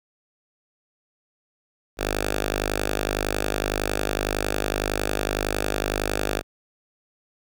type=tone with notch filter; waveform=5% pulse; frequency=50.9 Hz; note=G#1; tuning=34 cents flat; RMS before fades=-26 dBFS; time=1.97-6.43 s; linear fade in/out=50 ms; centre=160 Hz; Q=0.5; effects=none